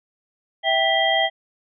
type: tone cluster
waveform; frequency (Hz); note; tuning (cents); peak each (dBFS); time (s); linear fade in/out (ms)
sine; 656 / 782 / 1972 / 3209; E5 / G5 / B6 / G7; -9 / -4 / -3 / +40; -22; 0.63-1.3; 50
effects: none